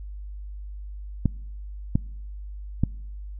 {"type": "clicks", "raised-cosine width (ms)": 5, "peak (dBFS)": -7, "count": 3, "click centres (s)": [1.257, 1.955, 2.836], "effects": ["noise-tail reverb RT60 0.9 s tail -26 dB re dry", "added 50 Hz sine -34 dBFS peak until 3.39 s"]}